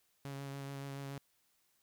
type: tone with vibrato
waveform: sawtooth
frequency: 138.59 Hz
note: C#3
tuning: in tune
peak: -38 dBFS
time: 0.25-1.18 s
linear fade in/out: 0 ms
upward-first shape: sine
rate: 7 Hz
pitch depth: 15 cents each way
effects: white hiss -75 dBFS RMS until 1.82 s